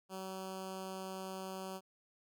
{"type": "tone with notch filter", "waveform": "10% pulse", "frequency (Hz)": 189.5, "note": "F#3", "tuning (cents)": 42, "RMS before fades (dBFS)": -44, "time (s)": [0.09, 1.81], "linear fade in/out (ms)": 50, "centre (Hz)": 2100, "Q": 1.7, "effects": []}